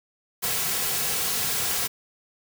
white noise with comb filter, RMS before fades -26 dBFS, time 0.42-1.88 s, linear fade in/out 20 ms, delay 3.3 ms, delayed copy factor -0.55, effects none

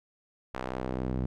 sawtooth tone with band-pass filter sweep, 63.8 Hz, C2, 43 cents flat, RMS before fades -33 dBFS, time 0.54-1.26 s, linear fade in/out 5 ms, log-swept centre 1100 to 170 Hz, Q 0.71, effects none

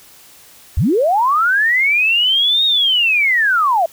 sine linear two-way sweep, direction up then down, 50.1 to 3767 to 626 Hz, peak -11 dBFS, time 0.77-3.86 s, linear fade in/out 5 ms, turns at 2.65 s, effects white hiss -44 dBFS RMS until 3.92 s

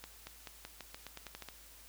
accelerating click train, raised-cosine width 0.2 ms, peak -27 dBFS, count 12, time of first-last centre 0.04-1.487 s, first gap 230 ms, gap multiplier 0.88, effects added 53 Hz sine -61 dBFS peak until 1.88 s + white hiss -57 dBFS RMS until 1.88 s

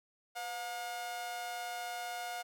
sawtooth tone with amplitude modulation, 717 Hz, F5, 45 cents sharp, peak -32 dBFS, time 0.35-2.43 s, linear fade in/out 20 ms, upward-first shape sine, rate 216 Hz, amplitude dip 55%, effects none

